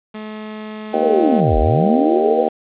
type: tone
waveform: sawtooth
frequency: 214.9 Hz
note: A3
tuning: 41 cents flat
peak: -24 dBFS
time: 0.14-1.41 s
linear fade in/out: 10 ms
type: harmonic tone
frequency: 78.1 Hz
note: D#2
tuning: 7 cents sharp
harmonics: 3 / 4 / 5 / 6 / 7 / 8 / 9 / 10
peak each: -25 / -26 / -23 / -21 / -26 / -21 / -26 / -21 dBFS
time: 0.93-2.49 s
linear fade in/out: 10 ms
type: linear two-way sweep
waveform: sine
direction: down then up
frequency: 509 to 41.2 to 509 Hz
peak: -14 dBFS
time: 1.02-2.43 s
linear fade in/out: 10 ms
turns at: 1.58 s
effects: resampled to 8000 Hz + 7-bit